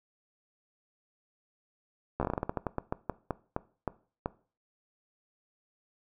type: slowing click train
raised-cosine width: 1 ms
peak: -16 dBFS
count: 19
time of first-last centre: 2.2-4.259 s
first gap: 13 ms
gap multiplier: 1.22
effects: noise-tail reverb RT60 0.4 s tail -19 dB re dry